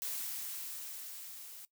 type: noise with level ramp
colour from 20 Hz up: blue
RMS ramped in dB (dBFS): -38 to -50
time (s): 0.02-1.65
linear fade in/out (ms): 0
effects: noise-tail reverb RT60 0.1 s tail -18 dB re dry